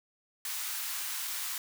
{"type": "high-pass noise", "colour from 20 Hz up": "white", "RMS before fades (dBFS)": -36, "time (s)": [0.45, 1.58], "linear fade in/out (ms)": 2, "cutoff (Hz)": 920, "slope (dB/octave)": 24, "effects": []}